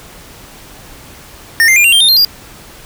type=tone with pitch steps; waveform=square; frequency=1824 / 2095 / 2407 / 2765 / 3176 / 3648 / 4190 / 4814 Hz; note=A#6 / C7 / D7 / F7 / G7 / A#7 / C8 / D8; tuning=-38 / +2 / +42 / -18 / +22 / -38 / +2 / +42 cents; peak=-6 dBFS; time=1.6-2.248 s; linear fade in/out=0 ms; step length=81 ms; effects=pink hiss -36 dBFS RMS until 2.85 s